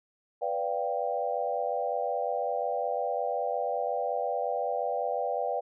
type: chord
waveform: sine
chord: G dominant seventh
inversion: first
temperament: equal with one note detuned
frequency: 493.9 / 582.6 / 698.5 / 784 Hz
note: B4 / D5 / F5 / G5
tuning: 0 / -14 / 0 / 0 cents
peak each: -33 dBFS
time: 0.41-5.61 s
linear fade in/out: 20 ms
effects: none